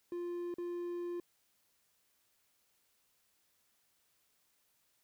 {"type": "tone with dropouts", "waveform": "triangle", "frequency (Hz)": 349.2, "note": "F4", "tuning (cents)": 0, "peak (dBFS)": -35, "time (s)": [0.12, 1.2], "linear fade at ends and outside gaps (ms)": 2, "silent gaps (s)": [0.541, 0.583], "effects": ["white hiss -75 dBFS RMS until 5.03 s"]}